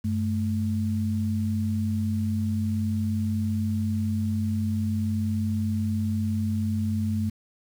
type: tone pair together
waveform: sine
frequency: 96.75 / 217.2 Hz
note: G2 / A3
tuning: -22 / -22 cents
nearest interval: octave + major second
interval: 1400 cents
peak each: -26 dBFS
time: 0.04-7.3 s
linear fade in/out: 10 ms
effects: 8-bit